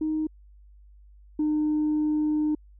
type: tone pair in turn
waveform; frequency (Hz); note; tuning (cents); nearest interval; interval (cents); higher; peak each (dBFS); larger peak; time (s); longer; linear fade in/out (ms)
sine; 311.1 / 303.8; D#4 / D#4; 0 / -41; unison; 41; first; -23 / -20; second; 0.01-0.27 / 1.39-2.55; second; 5
effects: tanh soft clip ceiling -19 dBFS + added 50 Hz sine -49 dBFS peak until 2.79 s